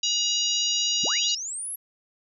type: harmonic tone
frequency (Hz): 956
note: A#5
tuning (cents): +43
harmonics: 3 / 4 / 5 / 6 / 7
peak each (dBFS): -27 / -28 / -29 / -30 / -30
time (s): 0.03-1.35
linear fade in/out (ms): 5
type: linear sweep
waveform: sine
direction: up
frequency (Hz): 56.6 to 11520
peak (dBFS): -30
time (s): 1.03-1.76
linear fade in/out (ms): 10
effects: none